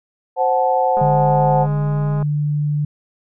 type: chord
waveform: sine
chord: F# diminished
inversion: second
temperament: equal with one note detuned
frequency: 523.3 / 740 / 871.4 Hz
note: C5 / F#5 / A5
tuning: 0 / 0 / -17 cents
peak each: -18 / -17 / -19 dBFS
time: 0.36-1.67 s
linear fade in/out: 50 ms
type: click train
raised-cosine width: 1 ms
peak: -17 dBFS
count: 261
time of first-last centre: 0.97-2.226 s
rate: 207 Hz
type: tone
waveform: sine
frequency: 147.9 Hz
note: D3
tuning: 13 cents sharp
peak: -16 dBFS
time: 1.01-2.85 s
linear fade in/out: 5 ms
effects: none